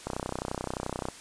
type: click train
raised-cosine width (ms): 1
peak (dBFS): -17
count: 33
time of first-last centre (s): 0.07-1.086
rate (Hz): 31.5
effects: white hiss -47 dBFS RMS until 1.2 s + resampled to 22050 Hz